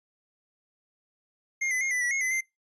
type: tone with pitch steps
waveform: square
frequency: 2125 / 2017 / 2135 / 1993 / 1944 / 2163 / 2024 / 2086 Hz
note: C7 / B6 / C7 / B6 / B6 / C#7 / B6 / C7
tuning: +26 / +36 / +34 / +15 / -28 / -43 / +42 / -6 cents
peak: -26 dBFS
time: 1.61-2.41 s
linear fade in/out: 10 ms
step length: 100 ms
effects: noise-tail reverb RT60 0.2 s tail -23 dB re dry + resampled to 22050 Hz